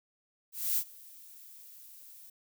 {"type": "noise with ADSR envelope", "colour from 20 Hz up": "violet", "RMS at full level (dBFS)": -28, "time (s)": [0.52, 2.3], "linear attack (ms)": 250, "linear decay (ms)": 68, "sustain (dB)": -24, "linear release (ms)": 6, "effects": []}